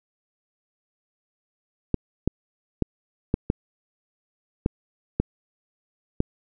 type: clicks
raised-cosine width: 3 ms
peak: -7 dBFS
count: 8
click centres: 1.943 / 2.276 / 2.823 / 3.341 / 3.501 / 4.661 / 5.2 / 6.204 s
effects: none